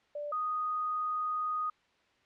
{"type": "tone pair in turn", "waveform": "sine", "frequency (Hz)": [587.3, 1242.1], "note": ["D5", "D#6"], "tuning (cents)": [0, -3], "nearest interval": "octave + minor second", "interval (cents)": 1297, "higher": "second", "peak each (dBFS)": [-35, -30], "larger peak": "second", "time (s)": [[0.15, 0.32], [0.32, 1.7]], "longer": "second", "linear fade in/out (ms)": 5, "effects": ["white hiss -68 dBFS RMS until 2.25 s", "low-pass 3000 Hz 12 dB/octave"]}